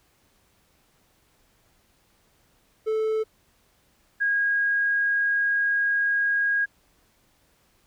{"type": "tone pair in turn", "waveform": ["triangle", "sine"], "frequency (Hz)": [437.5, 1637.1], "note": ["A4", "G#6"], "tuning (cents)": [-10, -25], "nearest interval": "octave + major seventh", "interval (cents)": 2285, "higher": "second", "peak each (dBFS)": -20, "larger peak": "neither", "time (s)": [[2.86, 3.24], [4.2, 6.66]], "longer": "second", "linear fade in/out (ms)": 20, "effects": ["pink hiss -64 dBFS RMS until 7.86 s"]}